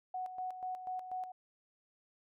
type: tone with tremolo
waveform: sine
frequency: 740 Hz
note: F#5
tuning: in tune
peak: -36 dBFS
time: 0.14-1.32 s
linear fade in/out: 5 ms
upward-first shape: square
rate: 4.1 Hz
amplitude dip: 60%
effects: none